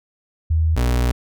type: tone pair in turn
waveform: sine / 35% pulse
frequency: 80.1 / 60.9 Hz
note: E2 / B1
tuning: -49 / -24 cents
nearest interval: perfect fourth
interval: 475 cents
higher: first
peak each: -14 dBFS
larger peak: neither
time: 0.5-0.76 / 0.76-1.12 s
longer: second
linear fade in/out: 10 ms
effects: none